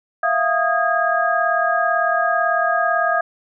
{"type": "tone cluster", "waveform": "sine", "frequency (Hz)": [666, 704, 1243, 1634], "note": ["E5", "F5", "D#6", "G#6"], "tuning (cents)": [18, 14, -2, -29], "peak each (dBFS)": -21, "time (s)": [0.23, 3.21], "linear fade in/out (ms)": 5, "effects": []}